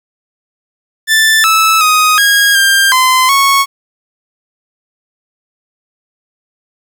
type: tone with pitch steps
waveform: sawtooth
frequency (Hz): 1764 / 1308 / 1251 / 1637 / 1593 / 1029 / 1104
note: A6 / E6 / D#6 / G#6 / G6 / C6 / C#6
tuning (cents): +4 / -14 / +9 / -25 / +27 / -29 / -7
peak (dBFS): -3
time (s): 1.07-3.66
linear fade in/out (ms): 50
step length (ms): 370
effects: 7-bit